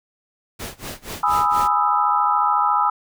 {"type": "noise with tremolo", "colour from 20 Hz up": "pink", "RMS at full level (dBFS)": -30, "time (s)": [0.59, 1.68], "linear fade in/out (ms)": 10, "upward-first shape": "sine", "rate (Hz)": 4.2, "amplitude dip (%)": 95}
{"type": "chord", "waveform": "sine", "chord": "E major seventh", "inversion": "first", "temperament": "equal", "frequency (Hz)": [830.6, 987.8, 1244.5, 1318.5], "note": ["G#5", "B5", "D#6", "E6"], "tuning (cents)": [0, 0, 0, 0], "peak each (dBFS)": -21, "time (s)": [1.23, 2.9], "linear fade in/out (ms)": 5}
{"effects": []}